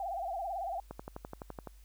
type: tone with vibrato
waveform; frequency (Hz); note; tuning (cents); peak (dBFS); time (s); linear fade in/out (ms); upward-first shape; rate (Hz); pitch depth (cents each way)
sine; 730; F#5; -24; -34; 0-0.8; 2; sine; 18; 160
type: click train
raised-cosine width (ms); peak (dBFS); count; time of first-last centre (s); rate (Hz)
1; -27; 10; 0.91-1.673; 11.8
effects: added 50 Hz sine -53 dBFS peak until 1.84 s + white hiss -67 dBFS RMS until 1.84 s